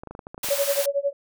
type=clicks; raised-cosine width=1 ms; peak=-23 dBFS; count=10; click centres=0.035 / 0.073 / 0.11 / 0.151 / 0.192 / 0.269 / 0.345 / 0.379 / 0.444 / 0.487 s
type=high-pass noise; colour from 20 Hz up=white; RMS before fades=-28 dBFS; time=0.43-0.86 s; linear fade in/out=5 ms; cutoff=440 Hz; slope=96 dB/octave
type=tone with tremolo; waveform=sine; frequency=563 Hz; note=C#5; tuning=27 cents sharp; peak=-18 dBFS; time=0.5-1.13 s; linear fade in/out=10 ms; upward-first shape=sine; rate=11 Hz; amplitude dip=95%
effects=none